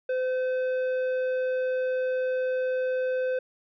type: tone with tanh clipping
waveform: sine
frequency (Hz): 512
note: C5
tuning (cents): -38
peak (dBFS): -26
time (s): 0.09-3.39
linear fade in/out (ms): 5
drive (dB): 9
effects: none